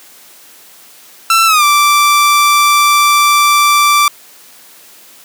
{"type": "tone with pitch glide", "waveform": "sawtooth", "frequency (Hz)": [1338, 1171.5], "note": ["E6", "D6"], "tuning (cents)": [25, -5], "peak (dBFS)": -3, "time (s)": [1.3, 4.08], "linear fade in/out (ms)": 2, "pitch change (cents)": -230, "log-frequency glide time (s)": [1.46, 1.64], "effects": ["white hiss -40 dBFS RMS until 5.24 s", "high-pass 200 Hz 12 dB/octave"]}